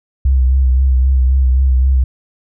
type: tone with vibrato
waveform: sine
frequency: 65 Hz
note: C2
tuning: 11 cents flat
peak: -8 dBFS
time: 0.25-2.04 s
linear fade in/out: 5 ms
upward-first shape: sine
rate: 3.8 Hz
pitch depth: 45 cents each way
effects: none